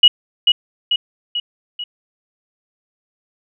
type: tone with echo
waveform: sine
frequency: 2911 Hz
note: F#7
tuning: 29 cents flat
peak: -3 dBFS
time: 0.03-0.08 s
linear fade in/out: 5 ms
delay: 440 ms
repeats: 4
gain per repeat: -5 dB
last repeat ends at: 1.84 s
effects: none